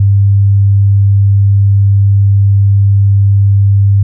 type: tone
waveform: sine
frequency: 99.6 Hz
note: G2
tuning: 28 cents sharp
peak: -4 dBFS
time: 0-4.03 s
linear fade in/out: 5 ms
effects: none